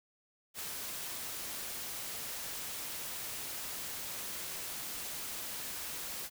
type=noise; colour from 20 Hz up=white; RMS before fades=-41 dBFS; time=0.54-6.3 s; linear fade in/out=50 ms; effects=none